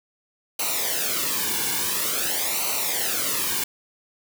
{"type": "noise with flanger", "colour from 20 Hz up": "white", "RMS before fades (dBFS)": -25, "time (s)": [0.59, 3.64], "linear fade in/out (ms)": 5, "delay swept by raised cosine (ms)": [0.58, 1.58], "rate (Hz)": 0.48, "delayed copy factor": -0.75, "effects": []}